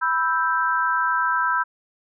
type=chord; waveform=sine; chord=E minor; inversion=second; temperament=equal; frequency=987.8 / 1318.5 / 1568 Hz; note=B5 / E6 / G6; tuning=0 / 0 / 0 cents; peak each=-23 dBFS; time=0.01-1.64 s; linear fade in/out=20 ms; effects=none